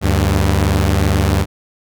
sawtooth tone pair together, 75.31 / 98 Hz, D2 / G2, +44 / 0 cents, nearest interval perfect fourth, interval 456 cents, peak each -11 dBFS, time 0.01-1.46 s, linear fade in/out 50 ms, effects none

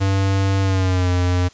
square tone with pitch glide, 97.2 to 89.65 Hz, G2 to F2, -14 to +46 cents, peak -16 dBFS, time 0-1.49 s, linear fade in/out 20 ms, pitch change -140 cents, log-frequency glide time 0.61-1.1 s, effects white hiss -48 dBFS RMS until 1.53 s + resampled to 16000 Hz

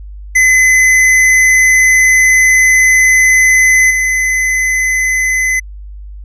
square tone with level steps, 2031 Hz, B6, 48 cents sharp, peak -6 / -11 dBFS, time 0.35-5.6 s, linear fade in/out 10 ms, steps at 3.9 s, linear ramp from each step 10 ms, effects added 50 Hz sine -26 dBFS peak until 6.24 s + resampled to 22050 Hz

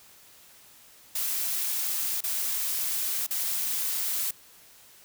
blue noise with dropouts, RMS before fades -29 dBFS, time 1.15-4.31 s, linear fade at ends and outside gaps 5 ms, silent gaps 2.207-2.237 / 3.266-3.307 s, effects white hiss -54 dBFS RMS until 5.04 s

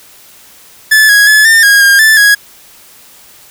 45% pulse tone with pitch steps, 1736 / 1660 / 1718 / 1801 / 1638 / 1614 / 1756 / 1659 Hz, A6 / G#6 / A6 / A6 / G#6 / G#6 / A6 / G#6, -24 / -1 / -42 / +40 / -24 / -50 / -4 / -2 cents, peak -3 dBFS, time 0.91-2.35 s, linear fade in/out 10 ms, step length 180 ms, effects white hiss -39 dBFS RMS until 3.5 s

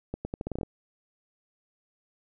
accelerating click train, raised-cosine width 2 ms, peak -19 dBFS, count 10, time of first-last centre 0.14-0.632 s, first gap 110 ms, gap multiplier 0.81, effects none

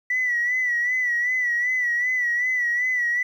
sine tone with vibrato, 1961 Hz, B6, 13 cents flat, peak -19 dBFS, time 0.1-3.23 s, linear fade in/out 5 ms, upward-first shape sine, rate 2.6 Hz, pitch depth 59 cents each way, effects tanh soft clip ceiling -15 dBFS + 9-bit

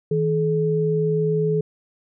sine tone pair together, 160.06 / 427.3 Hz, D#3 / G#4, +49 / +49 cents, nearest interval octave + perfect fourth, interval 1700 cents, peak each -21 / -20 dBFS, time 0.11-1.61 s, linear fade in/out 5 ms, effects none

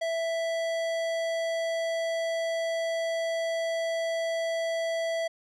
sine tone with tanh clipping, 660 Hz, E5, 2 cents sharp, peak -29 dBFS, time 0.01-5.28 s, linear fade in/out 10 ms, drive 18 dB, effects none

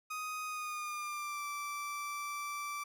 30% pulse tone with pitch glide, 1250 to 1166.3 Hz, D#6 to D6, +8 to -12 cents, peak -35 dBFS, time 0.1-2.84 s, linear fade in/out 10 ms, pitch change -120 cents, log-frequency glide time 0.45-1.46 s, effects none

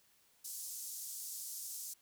pink band-pass noise, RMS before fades -45 dBFS, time 0.44-1.94 s, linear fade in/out 10 ms, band 6000 to 16000 Hz, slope 24 dB/octave, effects white hiss -70 dBFS RMS until 2.01 s

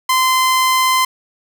sawtooth tone, 1034 Hz, C6, 21 cents flat, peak -8 dBFS, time 0.09-1.05 s, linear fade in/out 5 ms, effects none

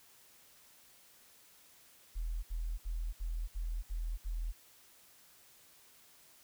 sine tone bursts, 40.78 Hz, E1, 18 cents flat, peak -34 dBFS, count 7, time 2.15-4.524 s, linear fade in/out 20 ms, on 280 ms, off 69 ms, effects white hiss -62 dBFS RMS until 6.43 s

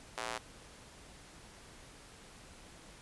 square tone with high-pass filter, 58.27 Hz, A#1, in tune, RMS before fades -40 dBFS, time 0.17-0.38 s, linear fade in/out 5 ms, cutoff 750 Hz, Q 0.88, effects pink hiss -55 dBFS RMS until 3.01 s + resampled to 24000 Hz

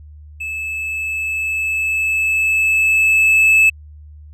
triangle tone with level ramp, 2611 Hz, E7, 17 cents flat, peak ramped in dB -21 to -6 dBFS, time 0.4-3.7 s, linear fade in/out 10 ms, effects added 75 Hz sine -36 dBFS peak until 4.33 s + resampled to 32000 Hz

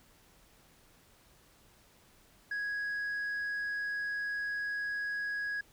sine tone, 1661.2 Hz, G#6, in tune, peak -30 dBFS, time 2.51-5.61 s, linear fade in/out 5 ms, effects tanh soft clip ceiling -32 dBFS + pink hiss -63 dBFS RMS until 5.72 s

